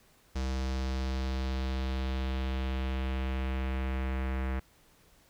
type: tone with low-pass filter sweep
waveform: square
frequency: 65.41 Hz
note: C2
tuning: in tune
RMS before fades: -32 dBFS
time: 0.35-4.6 s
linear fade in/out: 10 ms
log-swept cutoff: 5800 to 2000 Hz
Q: 1.8
effects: pink hiss -63 dBFS RMS until 5.29 s